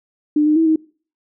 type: tone with pitch steps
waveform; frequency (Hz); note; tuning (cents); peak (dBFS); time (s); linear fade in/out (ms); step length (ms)
sine; 299.3 / 304.4 / 324.6 / 316; D4 / D#4 / E4 / D#4; +33 / -38 / -27 / +27; -11; 0.36-0.76; 5; 100
effects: noise-tail reverb RT60 0.4 s tail -22 dB re dry